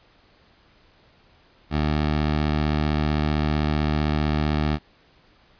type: tone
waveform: 15% pulse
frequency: 75.6 Hz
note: D#2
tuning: 49 cents flat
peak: -14 dBFS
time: 1.7-4.79 s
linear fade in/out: 50 ms
effects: pink hiss -57 dBFS RMS until 5.59 s + resampled to 11025 Hz